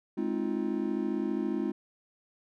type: chord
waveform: triangle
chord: F minor seventh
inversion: first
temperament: just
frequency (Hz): 209.5 / 261.9 / 314.3 / 349.2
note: Ab3 / C4 / Eb4 / F4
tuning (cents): +15 / +2 / +18 / 0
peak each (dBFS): -32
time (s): 0.17-1.72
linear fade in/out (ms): 10
effects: none